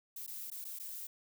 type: noise with dropouts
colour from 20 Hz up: violet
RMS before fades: -44 dBFS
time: 0.16-1.07 s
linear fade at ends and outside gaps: 5 ms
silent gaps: 0.265-0.276 / 0.502-0.515 / 0.644-0.65 / 0.789-0.797 s
effects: none